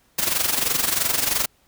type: noise with amplitude modulation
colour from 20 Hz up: white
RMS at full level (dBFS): -19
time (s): 0.18-1.46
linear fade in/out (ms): 10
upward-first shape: sine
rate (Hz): 23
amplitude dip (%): 70
effects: pink hiss -61 dBFS RMS until 1.67 s